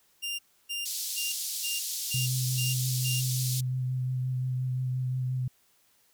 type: tone bursts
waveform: sawtooth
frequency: 2796 Hz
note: F7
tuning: 1 cent sharp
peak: -28 dBFS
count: 7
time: 0.22-3.21 s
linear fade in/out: 20 ms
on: 170 ms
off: 300 ms
type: band-pass noise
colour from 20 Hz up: pink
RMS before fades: -34 dBFS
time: 0.85-3.61 s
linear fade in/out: 10 ms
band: 4200 to 16000 Hz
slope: 24 dB/octave
type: tone with vibrato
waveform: sine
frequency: 127.9 Hz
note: C3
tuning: 39 cents flat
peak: -27 dBFS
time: 2.14-5.48 s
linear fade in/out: 5 ms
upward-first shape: sine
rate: 5.7 Hz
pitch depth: 16 cents each way
effects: white hiss -66 dBFS RMS until 6.13 s